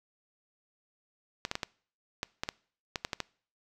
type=clicks; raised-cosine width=0.2 ms; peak=-14 dBFS; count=11; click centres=1.451 / 1.514 / 1.554 / 1.632 / 2.231 / 2.435 / 2.489 / 2.958 / 3.049 / 3.132 / 3.203 s; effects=noise-tail reverb RT60 0.5 s tail -24 dB re dry